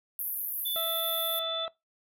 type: band-pass noise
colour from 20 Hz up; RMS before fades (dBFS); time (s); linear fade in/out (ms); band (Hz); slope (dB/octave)
white; -34; 0.19-1.39; 0; 11000 to 15000; 96
type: tone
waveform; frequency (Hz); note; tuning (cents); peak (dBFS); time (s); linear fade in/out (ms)
sine; 3500; A7; -10; -31; 0.65-1.66; 10
type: harmonic tone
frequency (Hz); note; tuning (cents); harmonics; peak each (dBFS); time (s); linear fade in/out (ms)
656; E5; -9; 1 / 2 / 3 / 4 / 5 / 6; -34 / -38 / -52 / -52 / -56 / -55; 0.76-1.68; 0
effects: noise-tail reverb RT60 0.2 s tail -21 dB re dry